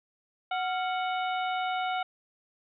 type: harmonic tone with a mistuned harmonic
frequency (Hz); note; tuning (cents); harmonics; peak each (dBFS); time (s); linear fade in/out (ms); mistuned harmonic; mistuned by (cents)
740; F#5; 0; 1 / 2 / 3 / 4 / 5; -29 / -35 / -39 / -41 / -43; 0.51-2.03; 5; 2; -110
effects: none